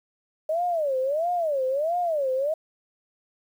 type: tone with vibrato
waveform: sine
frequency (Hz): 607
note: D#5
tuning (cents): -43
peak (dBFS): -22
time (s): 0.49-2.54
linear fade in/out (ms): 5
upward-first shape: sine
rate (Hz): 1.5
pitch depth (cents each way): 280
effects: 9-bit